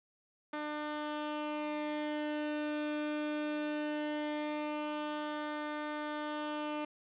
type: tone with flanger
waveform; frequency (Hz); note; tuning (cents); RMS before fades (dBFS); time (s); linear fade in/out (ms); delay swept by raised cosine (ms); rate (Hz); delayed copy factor
sawtooth; 300.1; D4; +38; -37; 0.53-6.85; 5; 0.36 to 1.01; 0.19; -0.55
effects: resampled to 8000 Hz + 10-bit